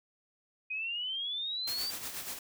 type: exponential sweep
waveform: sine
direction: up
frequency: 2491 to 4699 Hz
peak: -33 dBFS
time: 0.7-1.91 s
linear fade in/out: 10 ms
type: noise with tremolo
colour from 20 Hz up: white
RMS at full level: -38 dBFS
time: 1.67-2.39 s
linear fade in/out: 5 ms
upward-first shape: sine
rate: 8.3 Hz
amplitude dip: 55%
effects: none